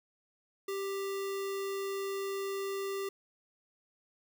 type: tone with sample-and-hold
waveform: sine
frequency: 392 Hz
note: G4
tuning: in tune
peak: -33 dBFS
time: 0.68-3.09 s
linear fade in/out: 5 ms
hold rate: 1575 Hz
effects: none